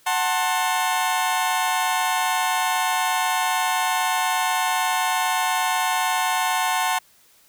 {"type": "chord", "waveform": "sawtooth", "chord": "F# diminished", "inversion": "none", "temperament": "just", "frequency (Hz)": [740, 888, 1065.6], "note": ["F#5", "A5", "C6"], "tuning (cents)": [0, 16, 31], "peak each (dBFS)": [-20, -20, -22], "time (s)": [0.06, 6.99], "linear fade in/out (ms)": 10, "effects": ["white hiss -56 dBFS RMS until 7.48 s"]}